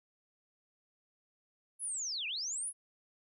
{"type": "linear two-way sweep", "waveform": "sine", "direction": "down then up", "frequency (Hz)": [10800, 2343, 10800], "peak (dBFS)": -35, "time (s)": [1.79, 2.73], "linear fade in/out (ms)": 50, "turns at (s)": 2.27, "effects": []}